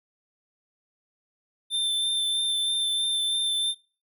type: tone with vibrato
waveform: square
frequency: 3562 Hz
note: A7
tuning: 21 cents sharp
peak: -24 dBFS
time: 1.7-3.75 s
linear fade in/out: 50 ms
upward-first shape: sine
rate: 3.1 Hz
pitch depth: 13 cents each way
effects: noise-tail reverb RT60 0.4 s tail -23 dB re dry